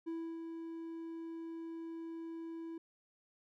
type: tone with ADSR envelope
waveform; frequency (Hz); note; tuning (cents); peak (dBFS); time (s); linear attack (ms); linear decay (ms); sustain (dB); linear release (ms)
triangle; 329.6; E4; 0; -35; 0.06-2.78; 19; 300; -5; 4
effects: none